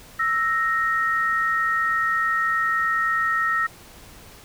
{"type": "tone pair together", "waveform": "sine", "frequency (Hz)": [1318.5, 1864.7], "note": ["E6", "A#6"], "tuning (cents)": [0, 0], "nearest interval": "tritone", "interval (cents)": 600, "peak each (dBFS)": -22, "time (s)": [0.19, 3.67], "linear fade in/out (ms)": 10, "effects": ["pink hiss -46 dBFS RMS until 4.44 s"]}